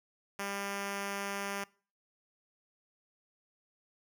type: tone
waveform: 5% pulse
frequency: 199.3 Hz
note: G3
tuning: 29 cents sharp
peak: -24 dBFS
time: 0.39-1.64 s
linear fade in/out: 2 ms
effects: noise-tail reverb RT60 0.4 s tail -23 dB re dry